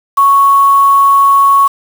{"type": "tone with quantisation", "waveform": "sine", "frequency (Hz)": 1108.7, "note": "C#6", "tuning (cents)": 0, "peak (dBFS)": -4, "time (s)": [0.17, 1.68], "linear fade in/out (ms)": 10, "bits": 4, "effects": []}